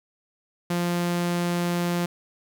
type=tone; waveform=sawtooth; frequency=174.2 Hz; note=F3; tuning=4 cents flat; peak=-19 dBFS; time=0.7-2.06 s; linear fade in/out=5 ms; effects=10-bit